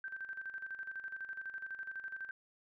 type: tone with tremolo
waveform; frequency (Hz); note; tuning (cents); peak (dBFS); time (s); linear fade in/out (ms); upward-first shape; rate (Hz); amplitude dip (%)
sine; 1560; G6; -9; -39; 0.04-2.31; 2; square; 12; 65
effects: none